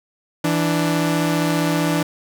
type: tone pair together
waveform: sawtooth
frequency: 164.81 / 294.4 Hz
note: E3 / D4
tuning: 0 / +4 cents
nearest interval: minor seventh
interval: 1004 cents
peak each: -16 / -16 dBFS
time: 0.44-2.03 s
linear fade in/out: 5 ms
effects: none